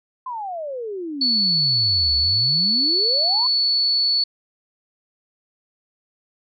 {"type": "exponential two-way sweep", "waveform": "sine", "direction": "down then up", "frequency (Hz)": [1046.5, 69.3, 1046.5], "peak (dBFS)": -26, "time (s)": [0.26, 3.47], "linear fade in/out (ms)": 5, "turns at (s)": 2.16}
{"type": "tone", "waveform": "sine", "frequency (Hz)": 4435, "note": "C#8", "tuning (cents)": 0, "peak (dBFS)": -16, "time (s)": [1.21, 4.24], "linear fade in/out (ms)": 5}
{"effects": []}